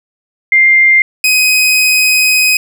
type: tone pair in turn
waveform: sine / sawtooth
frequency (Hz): 2102 / 2514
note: C7 / D#7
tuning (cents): +7 / +17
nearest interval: minor third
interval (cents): 310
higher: second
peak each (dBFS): -4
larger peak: neither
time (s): 0.52-1.02 / 1.24-2.57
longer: second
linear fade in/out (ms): 2
effects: none